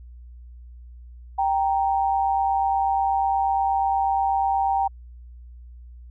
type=tone pair together; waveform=sine; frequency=784 / 932.3 Hz; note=G5 / A#5; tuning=0 / 0 cents; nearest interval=minor third; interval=300 cents; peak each=-20 / -25 dBFS; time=1.38-4.88 s; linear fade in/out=10 ms; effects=added 60 Hz sine -40 dBFS peak until 6.1 s